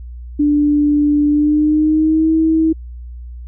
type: tone with pitch glide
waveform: sine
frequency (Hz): 293.7 to 320.3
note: D4 to E4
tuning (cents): 0 to -50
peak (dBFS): -10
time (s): 0.39-2.73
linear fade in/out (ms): 10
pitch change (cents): +150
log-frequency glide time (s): 1.28-2.31
effects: added 60 Hz sine -28 dBFS peak until 3.47 s